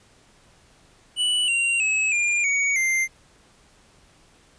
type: tone with pitch steps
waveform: square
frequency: 2960 / 2762 / 2577 / 2404 / 2243 / 2093 Hz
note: F#7 / F7 / E7 / D7 / C#7 / C7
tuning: 0 / -20 / -40 / +40 / +20 / 0 cents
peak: -20 dBFS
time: 1.16-3.08 s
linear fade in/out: 50 ms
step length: 320 ms
effects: pink hiss -56 dBFS RMS until 4.58 s + resampled to 22050 Hz